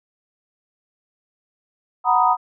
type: chord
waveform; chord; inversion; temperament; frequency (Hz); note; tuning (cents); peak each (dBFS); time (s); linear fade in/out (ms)
sine; B major seventh; second; equal; 740 / 932.3 / 987.8 / 1244.5; F#5 / A#5 / B5 / D#6; 0 / 0 / 0 / 0; -19; 2.04-2.37; 50
effects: none